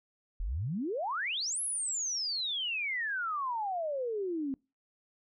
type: exponential two-way sweep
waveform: sine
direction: up then down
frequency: 37.1 to 11175 to 260.7 Hz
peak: -31 dBFS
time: 0.4-4.54 s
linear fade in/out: 0 ms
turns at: 1.62 s
effects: noise-tail reverb RT60 0.3 s tail -26 dB re dry